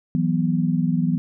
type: chord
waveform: sine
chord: E suspended second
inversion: none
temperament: equal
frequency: 164.81 / 185 / 246.9 Hz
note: E3 / F#3 / B3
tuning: 0 / 0 / 0 cents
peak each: -21 / -23 / -23 dBFS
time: 0.15-1.18 s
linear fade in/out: 0 ms
effects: none